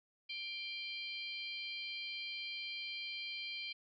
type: harmonic tone with a mistuned harmonic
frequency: 788 Hz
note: G5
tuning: 9 cents sharp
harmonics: 3 / 4 / 5 / 6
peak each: -44 / -46 / -48 / -50 dBFS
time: 0.29-3.73 s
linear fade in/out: 10 ms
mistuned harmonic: 5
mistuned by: +89 cents
effects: none